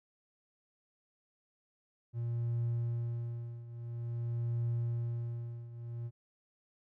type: tone with tremolo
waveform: triangle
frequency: 117.9 Hz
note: A#2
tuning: 20 cents sharp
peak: -27 dBFS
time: 2.13-6.11 s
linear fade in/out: 50 ms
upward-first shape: triangle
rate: 0.49 Hz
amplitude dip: 85%
effects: tanh soft clip ceiling -25 dBFS